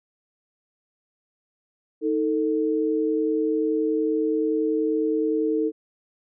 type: tone pair together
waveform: sine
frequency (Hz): 314.5 / 444.4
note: D#4 / A4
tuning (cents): +19 / +17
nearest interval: tritone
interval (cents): 598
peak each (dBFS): -23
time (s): 2.01-5.72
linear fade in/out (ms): 50
effects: none